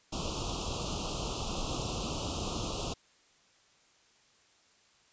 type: band-stop noise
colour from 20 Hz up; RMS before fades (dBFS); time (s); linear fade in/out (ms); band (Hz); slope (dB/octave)
pink; -35; 0.12-2.94; 10; 1300 to 2600; 96
effects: white hiss -65 dBFS RMS until 5.12 s + resampled to 16000 Hz

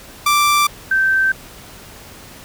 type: tone pair in turn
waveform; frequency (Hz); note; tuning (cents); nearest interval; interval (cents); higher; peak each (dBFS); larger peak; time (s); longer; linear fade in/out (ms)
sawtooth / sine; 1174.7 / 1554.5; D6 / G6; 0 / -15; perfect fourth; 485; second; -8 / -12; first; 0.26-0.67 / 0.91-1.32; neither; 5
effects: pink hiss -39 dBFS RMS until 2.44 s

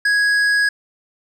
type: tone with hard clipping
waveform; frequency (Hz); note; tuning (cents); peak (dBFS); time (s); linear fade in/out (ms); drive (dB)
sine; 1661.2; G#6; 0; -15; 0.05-0.69; 5; 8
effects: none

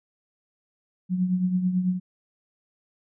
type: tone with tremolo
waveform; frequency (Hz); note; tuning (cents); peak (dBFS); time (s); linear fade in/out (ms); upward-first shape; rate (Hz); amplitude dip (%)
sine; 182.7; F#3; -22; -18; 1.09-2; 50; triangle; 9.1; 65
effects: none

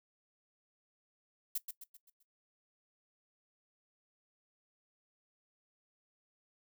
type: noise with echo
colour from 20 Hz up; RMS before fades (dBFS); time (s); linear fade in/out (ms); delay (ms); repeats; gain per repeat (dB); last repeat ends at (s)
violet; -35; 1.55-1.58; 5; 130; 5; -7; 2.23
effects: noise-tail reverb RT60 0.1 s tail -17 dB re dry

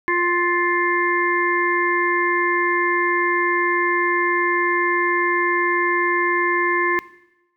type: harmonic tone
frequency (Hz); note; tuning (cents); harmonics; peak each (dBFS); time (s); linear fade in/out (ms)
350.5; F4; +6; 1 / 3 / 5 / 6; -22 / -22 / -22 / -24; 0.08-6.99; 0
effects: noise-tail reverb RT60 0.9 s tail -17 dB re dry

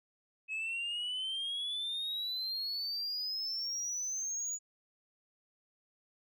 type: exponential sweep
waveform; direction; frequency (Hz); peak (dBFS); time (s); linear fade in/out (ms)
sine; up; 2559 to 6900; -32; 0.48-4.59; 50
effects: tanh soft clip ceiling -33 dBFS

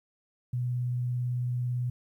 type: tone with vibrato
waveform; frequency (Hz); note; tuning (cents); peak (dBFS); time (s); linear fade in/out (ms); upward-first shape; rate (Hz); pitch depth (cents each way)
sine; 123.47; B2; 0; -27; 0.53-1.9; 5; triangle; 18; 13
effects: 11-bit

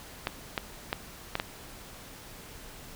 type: clicks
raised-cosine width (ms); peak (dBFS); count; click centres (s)
0.3; -12; 5; 0.271 / 0.578 / 0.929 / 1.354 / 1.399
effects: pink hiss -47 dBFS RMS until 2.95 s

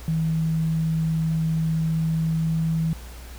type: tone with pitch glide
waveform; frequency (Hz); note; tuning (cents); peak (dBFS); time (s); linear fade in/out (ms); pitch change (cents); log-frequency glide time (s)
sine; 160.8 to 162.01; E3 to E3; -43 to -30; -20; 0.08-2.93; 0; +13; 1.87-2.79
effects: added 60 Hz sine -37 dBFS peak until 3.38 s + pink hiss -45 dBFS RMS until 3.38 s

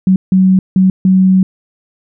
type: tone bursts at uneven times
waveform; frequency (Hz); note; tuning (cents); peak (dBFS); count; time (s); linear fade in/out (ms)
sine; 187.9; F#3; +27; -5; 4; 0.07-0.16 / 0.32-0.59 / 0.76-0.9 / 1.05-1.43; 2
effects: none

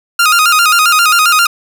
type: tone with vibrato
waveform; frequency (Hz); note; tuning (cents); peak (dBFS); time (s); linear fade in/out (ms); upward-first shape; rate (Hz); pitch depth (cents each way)
sawtooth; 1318.5; E6; 0; -3; 0.19-1.47; 5; square; 7.5; 94
effects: none

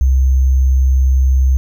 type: tone with sample-and-hold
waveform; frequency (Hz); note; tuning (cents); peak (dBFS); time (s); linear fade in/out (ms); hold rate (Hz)
sine; 65.7; C2; +8; -8; 0.01-1.57; 0; 6300
effects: none

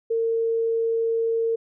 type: tone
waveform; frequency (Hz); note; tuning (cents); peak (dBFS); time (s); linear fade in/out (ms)
sine; 455.8; A#4; -39; -20; 0.1-1.56; 10
effects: none

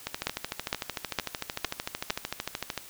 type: two click trains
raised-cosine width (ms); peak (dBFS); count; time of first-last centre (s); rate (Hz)
0.2; -13 / -9; 37 / 5; 0.07-2.777 / 0.27-2.105; 13.3 / 2.18
effects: white hiss -48 dBFS RMS until 2.89 s

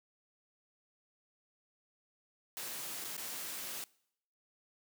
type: noise with dropouts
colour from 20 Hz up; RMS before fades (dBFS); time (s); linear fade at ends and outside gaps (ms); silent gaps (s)
white; -42; 2.57-3.84; 0; 3.041-3.046 / 3.167-3.178
effects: noise-tail reverb RT60 0.7 s tail -23 dB re dry + high-pass 150 Hz 12 dB/octave

